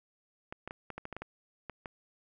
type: clicks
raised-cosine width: 0.5 ms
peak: -25 dBFS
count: 11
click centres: 0.525 / 0.676 / 0.709 / 0.903 / 0.98 / 1.054 / 1.127 / 1.166 / 1.22 / 1.697 / 1.858 s
effects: none